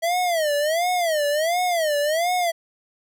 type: tone with vibrato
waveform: square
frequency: 649 Hz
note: E5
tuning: 27 cents flat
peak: -20 dBFS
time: 0.02-2.52 s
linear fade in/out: 20 ms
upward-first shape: sine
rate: 1.4 Hz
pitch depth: 200 cents each way
effects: none